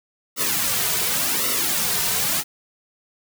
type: noise with flanger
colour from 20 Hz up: white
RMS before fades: -22 dBFS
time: 0.36-2.44 s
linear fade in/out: 50 ms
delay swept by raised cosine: 1.2 to 3.7 ms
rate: 0.89 Hz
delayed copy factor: -0.8
effects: none